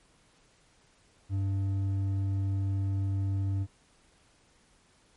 sine tone with hard clipping, 97.6 Hz, G2, 7 cents flat, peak -28 dBFS, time 1.29-3.67 s, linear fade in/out 50 ms, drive 5 dB, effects pink hiss -64 dBFS RMS until 5.16 s + MP3 48 kbps

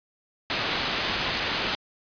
white low-pass noise, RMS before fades -28 dBFS, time 0.5-1.75 s, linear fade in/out 0 ms, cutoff 4300 Hz, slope 24 dB/octave, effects resampled to 11025 Hz

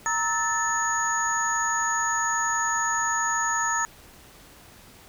sine tone cluster, 929 / 1298 / 1763 / 6710 Hz, A#5 / E6 / A6 / G#8, -6 / -27 / +3 / +17 cents, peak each -28 dBFS, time 0.06-3.85 s, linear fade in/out 0 ms, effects pink hiss -50 dBFS RMS until 5.08 s

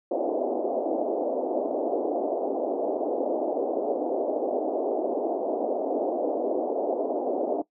white band-pass noise, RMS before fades -27 dBFS, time 0.11-7.62 s, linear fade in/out 5 ms, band 270 to 710 Hz, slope 48 dB/octave, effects noise-tail reverb RT60 0.1 s tail -18 dB re dry

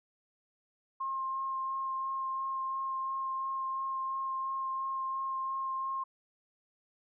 sine tone with vibrato, 1065 Hz, C6, 30 cents sharp, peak -32 dBFS, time 1-6.04 s, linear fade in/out 10 ms, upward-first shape sine, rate 2.9 Hz, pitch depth 11 cents each way, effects none

